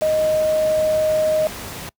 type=tone in noise; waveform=sine; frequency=622.3 Hz; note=D#5; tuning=in tune; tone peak=-15 dBFS; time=0.02-1.47 s; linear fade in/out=0 ms; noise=pink; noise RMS=-32 dBFS; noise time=0.01-1.89 s; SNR=+14 dB; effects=noise-tail reverb RT60 0.1 s tail -24 dB re dry + high-pass 60 Hz 12 dB/octave